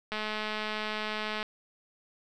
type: click train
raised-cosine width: 0.3 ms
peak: -18 dBFS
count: 281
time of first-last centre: 0.12-1.428 s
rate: 214 Hz
effects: none